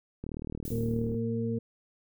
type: click train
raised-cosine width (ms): 3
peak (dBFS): -24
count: 36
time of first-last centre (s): 0.24-1.144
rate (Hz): 38.7
type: noise with exponential decay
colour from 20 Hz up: violet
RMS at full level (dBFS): -40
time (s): 0.65-1.21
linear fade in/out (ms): 1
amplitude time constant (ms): 120
type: harmonic tone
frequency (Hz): 114.8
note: A#2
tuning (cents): -26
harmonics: 1 / 2 / 4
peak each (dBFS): -33 / -31 / -34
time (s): 0.71-1.59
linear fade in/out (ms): 10
effects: none